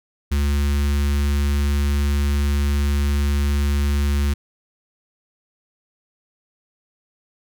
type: tone with notch filter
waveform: square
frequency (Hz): 71.3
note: C#2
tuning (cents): +49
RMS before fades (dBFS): -19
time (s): 0.31-4.34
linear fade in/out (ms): 10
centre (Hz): 630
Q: 0.58
effects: none